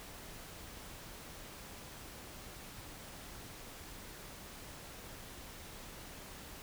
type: silence
effects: pink hiss -50 dBFS RMS until 6.62 s